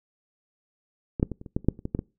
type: clicks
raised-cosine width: 3 ms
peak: -16 / -7 / -19 / -28 / -27 / -12 / -29 / -6 / -29 / -17 / -12 / -15 dBFS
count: 12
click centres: 1.198 / 1.229 / 1.317 / 1.414 / 1.462 / 1.565 / 1.646 / 1.686 / 1.791 / 1.854 / 1.949 / 1.991 s
effects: noise-tail reverb RT60 0.3 s tail -24 dB re dry